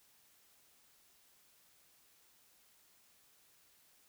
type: silence
effects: white hiss -68 dBFS RMS until 4.08 s